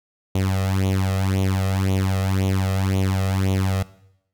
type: tone with flanger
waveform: sawtooth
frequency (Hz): 95.5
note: G2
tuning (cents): -45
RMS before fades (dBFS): -21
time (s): 0.35-3.83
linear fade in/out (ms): 5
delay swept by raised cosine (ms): 0.3 to 1.6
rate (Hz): 1.9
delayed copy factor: +0.8
effects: noise-tail reverb RT60 0.8 s tail -19 dB re dry